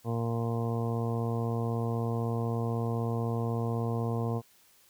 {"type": "harmonic tone", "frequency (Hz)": 116.1, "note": "A#2", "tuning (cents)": -7, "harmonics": [1, 2, 3, 4, 5, 6, 7, 8, 9], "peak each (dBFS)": [-30, -35, -41, -36, -46, -41, -46, -47, -44], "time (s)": [0.04, 4.42], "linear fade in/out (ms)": 50, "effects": ["white hiss -62 dBFS RMS until 4.89 s"]}